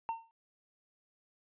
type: tone with exponential decay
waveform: triangle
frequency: 910 Hz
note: A#5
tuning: 42 cents flat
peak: -28 dBFS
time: 0.09-0.31 s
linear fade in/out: 0 ms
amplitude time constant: 46 ms
effects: resampled to 8000 Hz